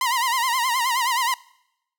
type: tone with vibrato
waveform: sawtooth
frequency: 987.8 Hz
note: B5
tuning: in tune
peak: -16 dBFS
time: 0.01-1.34 s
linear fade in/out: 2 ms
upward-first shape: sine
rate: 9.5 Hz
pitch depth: 120 cents each way
effects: noise-tail reverb RT60 0.8 s tail -22 dB re dry